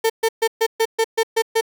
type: tone bursts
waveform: 35% pulse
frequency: 450 Hz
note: A4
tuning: 39 cents sharp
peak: -13 dBFS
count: 9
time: 0.04-1.611 s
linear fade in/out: 10 ms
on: 59 ms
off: 130 ms
effects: 9-bit